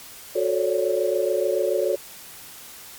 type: tone cluster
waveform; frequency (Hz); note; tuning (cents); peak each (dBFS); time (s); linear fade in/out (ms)
sine; 366.8 / 438.3 / 546 / 573; F#4 / A4 / C#5 / D5; -15 / -7 / -26 / -43; -25; 0.35-1.96; 10
effects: white hiss -42 dBFS RMS until 2.98 s + MP3 96 kbps